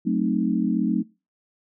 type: chord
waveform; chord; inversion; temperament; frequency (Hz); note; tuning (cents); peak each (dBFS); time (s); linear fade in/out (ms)
sine; F# diminished seventh; none; equal with one note detuned; 185 / 220 / 261.6 / 308.8; F#3 / A3 / C4 / Eb4; 0 / 0 / 0 / -13; -25 / -24 / -26 / -27; 0.05-1.03; 20
effects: noise-tail reverb RT60 0.3 s tail -24 dB re dry